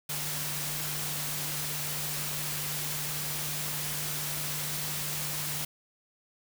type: tone in noise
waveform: sine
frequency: 150 Hz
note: D3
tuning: 37 cents sharp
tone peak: -40 dBFS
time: 0.09-5.65 s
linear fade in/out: 5 ms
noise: white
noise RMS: -34 dBFS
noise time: 0.09-5.65 s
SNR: -9 dB
effects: none